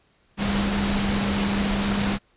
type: tone in noise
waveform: sine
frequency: 200.8 Hz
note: G3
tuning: 42 cents sharp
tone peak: -23 dBFS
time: 0.37-2.19 s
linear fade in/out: 50 ms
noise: pink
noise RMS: -26 dBFS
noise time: 0.37-2.19 s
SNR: 0 dB
effects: pink hiss -63 dBFS RMS until 2.36 s + resampled to 8000 Hz